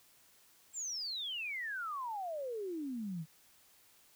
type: exponential sweep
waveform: sine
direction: down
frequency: 7650 to 150.7 Hz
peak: -37 dBFS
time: 0.73-3.26 s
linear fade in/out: 50 ms
effects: white hiss -65 dBFS RMS until 4.15 s